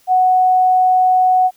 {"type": "tone", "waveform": "sine", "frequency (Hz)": 740, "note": "F#5", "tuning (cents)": 0, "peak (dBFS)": -9, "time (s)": [0.07, 1.51], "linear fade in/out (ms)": 50, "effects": ["white hiss -54 dBFS RMS until 1.56 s"]}